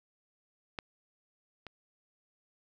clicks, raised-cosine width 0.3 ms, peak -20 / -28 dBFS, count 2, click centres 0.788 / 1.667 s, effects none

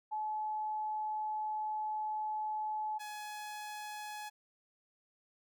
sine / sawtooth tone pair in turn, 858 / 843.3 Hz, A5 / G#5, -44 / +26 cents, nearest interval unison, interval 30 cents, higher first, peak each -34 / -38 dBFS, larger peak first, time 0.11-2.99 / 2.99-4.3 s, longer first, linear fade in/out 20 ms, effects none

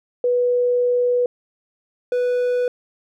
sine / triangle tone pair in turn, 490.6 / 493.3 Hz, B4 / B4, -12 / -2 cents, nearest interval unison, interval 10 cents, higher second, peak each -15 dBFS, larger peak neither, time 0.24-1.26 / 2.12-2.68 s, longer first, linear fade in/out 2 ms, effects none

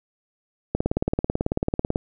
click train, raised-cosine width 2 ms, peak -8 dBFS, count 23, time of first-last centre 0.75-1.959 s, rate 18.2 Hz, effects none

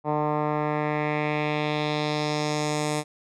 10% pulse tone with low-pass filter sweep, 150.4 Hz, D3, 42 cents sharp, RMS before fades -26 dBFS, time 0.04-3.04 s, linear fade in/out 50 ms, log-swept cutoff 940 to 9000 Hz, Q 2, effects none

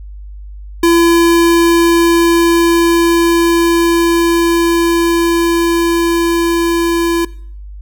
square tone with level ramp, 338.2 Hz, E4, 44 cents sharp, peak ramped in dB -7 to -12 dBFS, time 0.83-7.25 s, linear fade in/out 5 ms, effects noise-tail reverb RT60 0.6 s tail -21 dB re dry + added 50 Hz sine -27 dBFS peak until 7.81 s

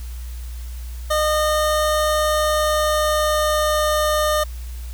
25% pulse tone with pitch glide, 611 to 607.5 Hz, D#5 to D#5, -32 to -42 cents, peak -13 dBFS, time 1.1-4.44 s, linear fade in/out 10 ms, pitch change -10 cents, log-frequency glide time 2.11-3.99 s, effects added 60 Hz sine -28 dBFS peak until 4.93 s + white hiss -45 dBFS RMS until 4.93 s

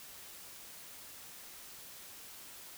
silence, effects white hiss -51 dBFS RMS until 2.77 s

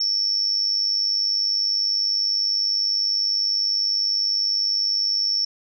sine tone with amplitude modulation, 5450 Hz, F8, 43 cents flat, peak -15 dBFS, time 0-5.45 s, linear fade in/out 5 ms, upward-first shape sine, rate 100 Hz, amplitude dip 90%, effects none

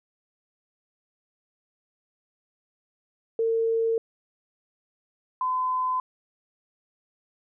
sine tone pair in turn, 453.8 / 1018.7 Hz, A#4 / C6, -47 / -47 cents, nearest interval octave + major second, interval 1400 cents, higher second, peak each -21 / -23 dBFS, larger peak first, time 3.39-3.98 / 5.41-6 s, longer neither, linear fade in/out 2 ms, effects none

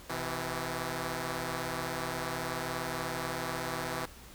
5% pulse tone pair together, 127.49 / 164.5 Hz, C3 / E3, -45 / -3 cents, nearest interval major third, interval 442 cents, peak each -25 dBFS, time 0.09-4.06 s, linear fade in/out 10 ms, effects added 60 Hz sine -54 dBFS peak until 4.34 s + pink hiss -52 dBFS RMS until 4.34 s

